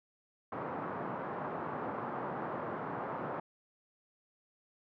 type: band-pass noise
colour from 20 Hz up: white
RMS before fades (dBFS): -39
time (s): 0.52-3.4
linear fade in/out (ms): 5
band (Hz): 120 to 1200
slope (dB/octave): 24
effects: none